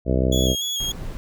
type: harmonic tone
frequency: 64.3 Hz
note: C2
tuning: 30 cents flat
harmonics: 1 / 2 / 3 / 4 / 5 / 6 / 7 / 8 / 9 / 10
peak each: -21 / -24 / -26 / -27 / -28 / -29 / -29 / -30 / -31 / -31 dBFS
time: 0.05-0.56 s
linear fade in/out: 50 ms
type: tone with vibrato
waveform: 30% pulse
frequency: 3322 Hz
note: G#7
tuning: in tune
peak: -21 dBFS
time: 0.32-0.92 s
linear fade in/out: 5 ms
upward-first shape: square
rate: 3.4 Hz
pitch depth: 28 cents each way
type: noise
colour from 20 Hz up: brown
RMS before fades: -31 dBFS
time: 0.8-1.17 s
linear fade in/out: 0 ms
effects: none